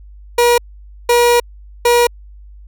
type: tone bursts at uneven times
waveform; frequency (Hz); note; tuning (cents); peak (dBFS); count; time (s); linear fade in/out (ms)
30% pulse; 479.2; A#4; +48; -6; 3; 0.38-0.58 / 1.09-1.4 / 1.85-2.07; 5
effects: added 50 Hz sine -35 dBFS peak until 2.67 s